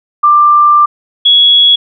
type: tone pair in turn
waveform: sine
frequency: 1185 / 3352 Hz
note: D6 / G#7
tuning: +15 / +15 cents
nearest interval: octave + tritone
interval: 1800 cents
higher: second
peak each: -3 dBFS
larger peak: neither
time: 0.23-0.86 / 1.25-1.76 s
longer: first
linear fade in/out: 10 ms
effects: none